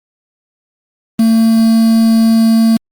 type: tone with quantisation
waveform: triangle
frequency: 225.3 Hz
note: A3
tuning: 41 cents sharp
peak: -4 dBFS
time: 1.19-2.77 s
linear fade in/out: 5 ms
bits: 4
effects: Opus 32 kbps